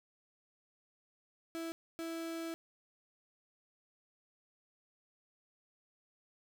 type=tone bursts at uneven times; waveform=35% pulse; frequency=329.6 Hz; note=E4; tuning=in tune; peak=-37 dBFS; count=2; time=1.55-1.72 / 1.99-2.54 s; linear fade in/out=0 ms; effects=none